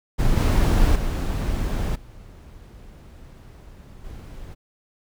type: noise with level steps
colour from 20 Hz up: brown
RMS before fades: -20 / -17 / -24 / -43 / -38 dBFS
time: 0.18-4.55 s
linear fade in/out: 20 ms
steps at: 0.36 / 0.95 / 1.95 / 4.04 s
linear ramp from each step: 10 ms
effects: none